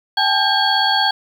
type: tone cluster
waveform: sine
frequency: 782 / 859 / 1599 / 3302 / 4440 Hz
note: G5 / A5 / G6 / G#7 / C#8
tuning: -4 / -42 / +34 / -11 / +2 cents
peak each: -20 dBFS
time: 0.17-1.11 s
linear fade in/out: 5 ms
effects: 7-bit